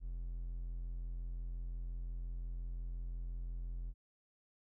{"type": "tone", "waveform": "triangle", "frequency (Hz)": 42.85, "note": "F1", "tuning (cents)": -32, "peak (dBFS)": -37, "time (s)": [0, 3.94], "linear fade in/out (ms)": 50, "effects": []}